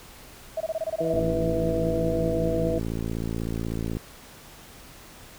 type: tone bursts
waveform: sine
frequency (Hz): 644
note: E5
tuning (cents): -41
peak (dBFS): -24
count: 11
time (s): 0.57-1.195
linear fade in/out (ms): 5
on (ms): 35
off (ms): 24
type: harmonic tone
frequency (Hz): 163.5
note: E3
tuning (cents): -14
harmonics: 1 / 2 / 3 / 4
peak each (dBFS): -32 / -30 / -27 / -29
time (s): 1-2.79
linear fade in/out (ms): 10
type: click train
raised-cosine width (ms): 3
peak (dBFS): -17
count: 160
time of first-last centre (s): 1.14-3.969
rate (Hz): 56.2
effects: pink hiss -47 dBFS RMS until 5.38 s